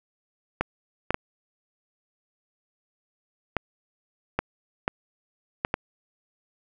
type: clicks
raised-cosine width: 0.5 ms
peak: -8 dBFS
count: 8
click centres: 0.61 / 1.106 / 1.144 / 3.567 / 4.39 / 4.879 / 5.649 / 5.741 s
effects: none